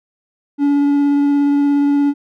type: tone with vibrato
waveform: triangle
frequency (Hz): 285.3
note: C#4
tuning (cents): +50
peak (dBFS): -9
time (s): 0.58-2.14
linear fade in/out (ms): 50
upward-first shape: sine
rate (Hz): 17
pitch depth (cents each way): 9
effects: none